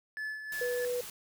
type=tone with tremolo; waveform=triangle; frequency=1729 Hz; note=A6; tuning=31 cents flat; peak=-32 dBFS; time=0.17-0.85 s; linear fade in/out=0 ms; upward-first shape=sine; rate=3 Hz; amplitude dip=55%
type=noise; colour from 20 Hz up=white; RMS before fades=-44 dBFS; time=0.52-1.1 s; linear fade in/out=2 ms
type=tone; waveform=sine; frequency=490.7 Hz; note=B4; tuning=11 cents flat; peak=-30 dBFS; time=0.61-1.01 s; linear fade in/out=5 ms
effects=none